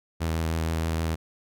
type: tone with vibrato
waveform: sawtooth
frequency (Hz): 81.2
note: E2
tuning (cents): -26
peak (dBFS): -21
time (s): 0.2-1.16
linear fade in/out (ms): 20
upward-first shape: sine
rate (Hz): 6.4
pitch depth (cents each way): 18
effects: none